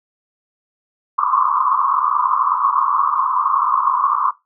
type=band-pass noise; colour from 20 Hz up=white; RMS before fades=-17 dBFS; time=1.18-4.31 s; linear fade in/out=10 ms; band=1000 to 1200 Hz; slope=96 dB/octave; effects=noise-tail reverb RT60 0.2 s tail -18 dB re dry